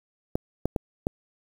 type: clicks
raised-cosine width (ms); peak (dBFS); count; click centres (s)
2; -11; 4; 0.355 / 0.656 / 0.762 / 1.069
effects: 7-bit